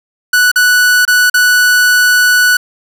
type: tone with dropouts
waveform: 45% pulse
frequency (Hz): 1480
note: F#6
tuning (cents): 0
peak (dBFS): -6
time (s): 0.33-2.57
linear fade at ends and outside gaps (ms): 5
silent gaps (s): 0.516-0.558 / 1.052-1.077 / 1.299-1.341
effects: none